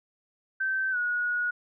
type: tone with pitch glide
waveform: sine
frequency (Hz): 1549 to 1453.6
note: G6 to F#6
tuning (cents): -21 to -31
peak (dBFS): -25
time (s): 0.6-1.51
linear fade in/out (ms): 10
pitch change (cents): -110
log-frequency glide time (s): 0.91-0.97
effects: none